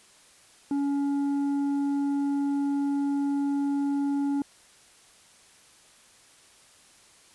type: tone with tanh clipping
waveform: sine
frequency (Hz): 281.8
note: C#4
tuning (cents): +29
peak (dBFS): -25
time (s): 0.71-4.42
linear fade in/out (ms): 2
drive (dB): 6
effects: white hiss -56 dBFS RMS until 7.34 s + resampled to 24000 Hz